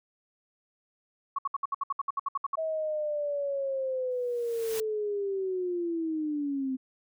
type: tone bursts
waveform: sine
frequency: 1108.7 Hz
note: C#6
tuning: in tune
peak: -26 dBFS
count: 14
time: 1.36-2.556 s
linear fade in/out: 5 ms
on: 26 ms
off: 64 ms
type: linear sweep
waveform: sine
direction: down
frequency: 646 to 257.2 Hz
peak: -28 dBFS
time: 2.57-6.77 s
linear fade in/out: 20 ms
type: noise with exponential growth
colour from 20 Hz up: white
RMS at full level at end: -36 dBFS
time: 4.11-4.8 s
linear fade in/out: 0 ms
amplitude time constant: 150 ms
effects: none